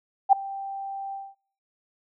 sine tone with ADSR envelope, 785 Hz, G5, 2 cents sharp, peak -9 dBFS, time 0.29-1.35 s, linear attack 36 ms, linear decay 6 ms, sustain -22 dB, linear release 220 ms, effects noise-tail reverb RT60 0.5 s tail -24 dB re dry

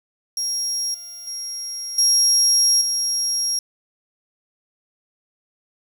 35% pulse tone with level steps, 5600 Hz, F8, 4 cents sharp, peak -19 / -32 / -25 / -11 / -17 dBFS, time 0.37-3.59 s, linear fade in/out 2 ms, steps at 0.94 / 1.27 / 1.98 / 2.81 s, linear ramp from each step 5 ms, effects 8-bit

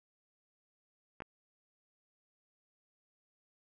clicks, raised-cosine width 0.5 ms, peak -28 dBFS, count 2, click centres 1.204 / 1.221 s, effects none

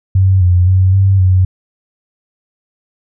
sine tone with pitch steps, 95 / 89.4 / 93.7 / 96.9 / 92.7 Hz, F#2 / F2 / F#2 / G2 / F#2, +46 / +41 / +22 / -20 / +4 cents, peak -6 dBFS, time 0.15-1.45 s, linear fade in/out 5 ms, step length 260 ms, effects none

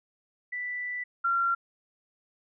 sine tone pair in turn, 1976 / 1374.1 Hz, B6 / F6, 0 / -29 cents, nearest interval tritone, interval 629 cents, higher first, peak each -31 / -23 dBFS, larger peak second, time 0.52-1.04 / 1.24-1.55 s, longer first, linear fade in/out 10 ms, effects none

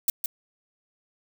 violet noise with echo, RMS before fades -21 dBFS, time 0.08-0.1 s, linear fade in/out 2 ms, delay 160 ms, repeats 1, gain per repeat -6 dB, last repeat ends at 0.26 s, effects none

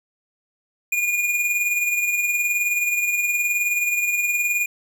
square tone with tremolo, 2433 Hz, D#7, 39 cents flat, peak -18 dBFS, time 0.92-4.66 s, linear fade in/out 5 ms, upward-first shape sine, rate 19 Hz, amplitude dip 45%, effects none

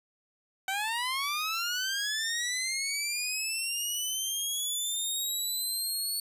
15% pulse linear sweep, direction up, 754 to 4435 Hz, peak -23 dBFS, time 0.68-6.2 s, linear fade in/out 2 ms, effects resampled to 32000 Hz

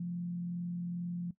sine tone with frequency modulation, 174.61 Hz, F3, in tune, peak -34 dBFS, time 0-1.31 s, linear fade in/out 5 ms, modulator 42.3 Hz, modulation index 0.24, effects noise-tail reverb RT60 0.1 s tail -17 dB re dry

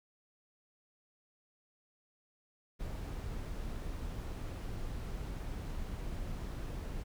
brown noise, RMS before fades -40 dBFS, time 2.79-7.04 s, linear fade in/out 20 ms, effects none

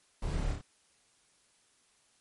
brown noise with echo, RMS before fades -35 dBFS, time 0.22-0.53 s, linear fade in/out 5 ms, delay 28 ms, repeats 3, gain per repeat -3 dB, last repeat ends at 0.614 s, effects white hiss -68 dBFS RMS until 2.2 s + MP3 48 kbps

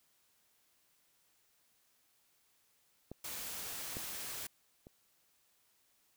clicks, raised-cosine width 2 ms, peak -31 / -29 / -39 dBFS, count 3, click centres 3.116 / 3.969 / 4.869 s
white noise, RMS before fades -43 dBFS, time 3.24-4.47 s, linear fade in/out 5 ms
effects white hiss -73 dBFS RMS until 6.16 s

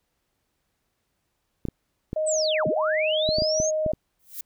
clicks, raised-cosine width 3 ms, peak -16 dBFS, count 9, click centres 1.653 / 1.686 / 2.131 / 3.29 / 3.385 / 3.421 / 3.601 / 3.863 / 3.935 s
sine tone, 622.3 Hz, D#5, in tune, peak -22 dBFS, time 2.16-3.92 s, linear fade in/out 5 ms
sine linear two-way sweep, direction down then up, 8372 to 109 to 6660 Hz, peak -25 dBFS, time 2.26-3.71 s, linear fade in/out 20 ms, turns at 2.67 s
violet noise with exponential growth, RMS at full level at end -30 dBFS, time 4.19-4.41 s, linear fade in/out 5 ms, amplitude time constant 47 ms
effects pink hiss -75 dBFS RMS until 4.45 s

